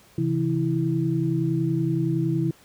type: tone cluster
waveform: sine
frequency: 133.9 / 164.6 / 328.3 Hz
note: C3 / E3 / E4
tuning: +40 / -2 / -7 cents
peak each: -25 dBFS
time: 0.18-2.51 s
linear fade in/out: 2 ms
effects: pink hiss -54 dBFS RMS until 2.64 s + high-pass 60 Hz 12 dB/octave